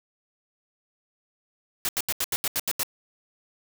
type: noise bursts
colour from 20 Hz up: white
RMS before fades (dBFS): -26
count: 9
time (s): 1.85-2.832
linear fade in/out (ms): 0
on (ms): 38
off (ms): 80
effects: none